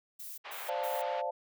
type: noise bursts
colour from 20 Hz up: violet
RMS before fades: -44 dBFS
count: 3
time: 0.19-1.02 s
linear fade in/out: 10 ms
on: 190 ms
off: 130 ms
type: band-pass noise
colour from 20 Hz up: pink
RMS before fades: -45 dBFS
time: 0.44-1.22 s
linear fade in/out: 20 ms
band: 610 to 3500 Hz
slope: 24 dB/octave
type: chord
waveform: sine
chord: D minor seventh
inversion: third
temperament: equal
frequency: 523.3 / 587.3 / 698.5 / 880 Hz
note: C5 / D5 / F5 / A5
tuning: 0 / 0 / 0 / 0 cents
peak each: -37 dBFS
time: 0.68-1.31 s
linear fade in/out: 10 ms
effects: none